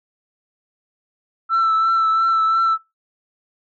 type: tone with vibrato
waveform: sine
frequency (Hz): 1329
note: E6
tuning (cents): +14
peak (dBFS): -12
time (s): 1.49-2.78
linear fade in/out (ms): 50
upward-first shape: triangle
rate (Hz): 2.9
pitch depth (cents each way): 26
effects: noise-tail reverb RT60 0.2 s tail -20 dB re dry + tanh soft clip ceiling -12 dBFS